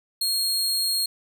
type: tone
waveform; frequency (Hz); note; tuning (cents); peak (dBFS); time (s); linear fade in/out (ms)
sawtooth; 4261; C8; +31; -19; 0.21-1.06; 5
effects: none